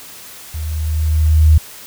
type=tone with level ramp; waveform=sine; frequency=77.78 Hz; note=D#2; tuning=in tune; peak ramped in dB=-21 to -4 dBFS; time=0.54-1.58 s; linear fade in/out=5 ms; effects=white hiss -36 dBFS RMS until 1.86 s